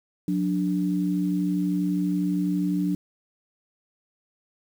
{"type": "tone pair together", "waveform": "sine", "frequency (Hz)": [181.4, 293.7], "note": ["F#3", "D4"], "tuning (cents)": [-34, 0], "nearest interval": "minor sixth", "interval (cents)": 834, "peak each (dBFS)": [-24, -25], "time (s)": [0.28, 2.95], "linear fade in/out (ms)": 2, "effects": ["8-bit"]}